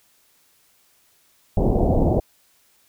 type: low-pass noise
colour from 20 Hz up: pink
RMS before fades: -18 dBFS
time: 1.57-2.2 s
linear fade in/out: 5 ms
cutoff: 760 Hz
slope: 48 dB/octave
effects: white hiss -60 dBFS RMS until 2.88 s